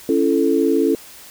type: chord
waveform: sine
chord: A major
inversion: first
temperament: equal with one note detuned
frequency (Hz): 277.2 / 336.2 / 440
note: C#4 / E4 / A4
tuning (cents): 0 / +34 / 0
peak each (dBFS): -18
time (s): 0.09-0.95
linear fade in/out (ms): 2
effects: white hiss -41 dBFS RMS until 1.3 s